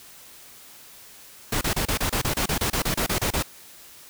pink noise bursts, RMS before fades -24 dBFS, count 16, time 1.52-3.427 s, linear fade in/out 5 ms, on 92 ms, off 29 ms, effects white hiss -47 dBFS RMS until 4.09 s

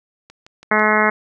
click train, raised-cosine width 0.2 ms, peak -24 dBFS, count 4, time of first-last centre 0.3-0.795 s, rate 6.06 Hz
harmonic tone, 213.7 Hz, G#3, 50 cents sharp, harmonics 1 / 2 / 3 / 4 / 5 / 6 / 7 / 8 / 9 / 10, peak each -22 / -22 / -22 / -22 / -22 / -22 / -22 / -22 / -22 / -22 dBFS, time 0.71-1.1 s, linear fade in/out 5 ms
effects none

